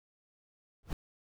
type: noise with exponential growth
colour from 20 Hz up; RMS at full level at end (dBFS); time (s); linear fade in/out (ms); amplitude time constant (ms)
brown; -29; 0.83-0.93; 2; 20
effects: none